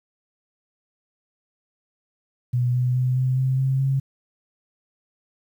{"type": "tone with pitch steps", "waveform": "sine", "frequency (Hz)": [123.1, 125.03, 127, 129, 131.02, 133.08, 135.18], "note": ["B2", "B2", "B2", "C3", "C3", "C3", "C#3"], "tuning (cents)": [-5, 22, 49, -24, 3, 30, -43], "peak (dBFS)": -18, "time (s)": [2.53, 4], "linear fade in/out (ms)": 10, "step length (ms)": 210, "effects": ["9-bit"]}